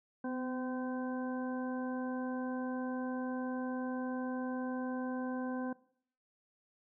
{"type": "harmonic tone with a mistuned harmonic", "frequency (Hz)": 256.6, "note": "C4", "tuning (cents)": -34, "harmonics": [1, 2, 3, 4, 6], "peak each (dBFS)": [-36, -43, -46, -48, -48], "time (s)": [0.24, 5.73], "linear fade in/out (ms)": 5, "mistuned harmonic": 1, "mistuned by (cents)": -24, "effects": ["noise-tail reverb RT60 0.6 s tail -20 dB re dry"]}